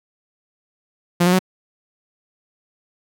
sawtooth tone with pitch steps, 174.3 / 179.93 / 185.73 Hz, F3 / F#3 / F#3, -3 / -48 / +7 cents, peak -9 dBFS, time 1.2-1.392 s, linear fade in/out 10 ms, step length 64 ms, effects none

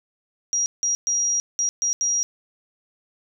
sine tone bursts at uneven times, 5720 Hz, F8, 41 cents sharp, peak -19 dBFS, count 6, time 0.53-0.66 / 0.83-0.95 / 1.07-1.4 / 1.59-1.69 / 1.82-1.93 / 2.01-2.23 s, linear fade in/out 0 ms, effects none

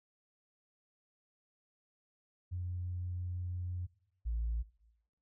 sine tone pair in turn, 89.4 / 56.64 Hz, F2 / A#1, +41 / -49 cents, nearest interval minor sixth, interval 790 cents, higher first, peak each -35 / -31 dBFS, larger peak second, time 2.51-3.87 / 4.25-4.63 s, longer first, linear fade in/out 20 ms, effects noise-tail reverb RT60 0.9 s tail -20 dB re dry + tanh soft clip ceiling -29 dBFS

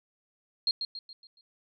sine tone with echo, 4229 Hz, C8, 18 cents sharp, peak -23 dBFS, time 0.67-0.71 s, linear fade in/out 2 ms, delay 140 ms, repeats 5, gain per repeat -7 dB, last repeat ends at 1.41 s, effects none

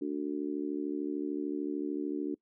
harmonic tone, 73.42 Hz, D2, in tune, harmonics 3 / 4 / 5 / 6, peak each -43 / -33 / -37 / -43 dBFS, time 0.01-2.35 s, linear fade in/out 10 ms, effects noise-tail reverb RT60 0.1 s tail -24 dB re dry

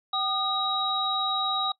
sine tone cluster, 767 / 1224 / 3828 Hz, G5 / D#6 / A#7, -38 / -29 / +45 cents, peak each -30 / -30 / -27 dBFS, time 0.13-1.72 s, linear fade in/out 5 ms, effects noise-tail reverb RT60 0.1 s tail -22 dB re dry

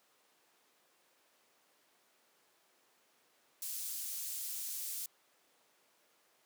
pink high-pass noise, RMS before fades -41 dBFS, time 3.62-5.06 s, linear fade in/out 2 ms, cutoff 7800 Hz, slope 12 dB/octave, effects pink hiss -70 dBFS RMS until 6.45 s + high-pass 400 Hz 12 dB/octave

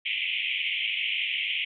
white band-pass noise, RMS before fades -29 dBFS, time 0.05-1.65 s, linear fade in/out 10 ms, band 2100 to 3200 Hz, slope 96 dB/octave, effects none

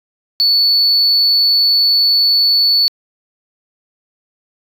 sine tone, 4450 Hz, C#8, 6 cents sharp, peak -7 dBFS, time 0.4-2.88 s, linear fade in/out 0 ms, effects tanh soft clip ceiling -7 dBFS

